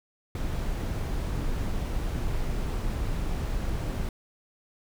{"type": "noise", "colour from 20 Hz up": "brown", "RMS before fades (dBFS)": -29, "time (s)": [0.35, 4.09], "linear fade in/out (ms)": 2, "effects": []}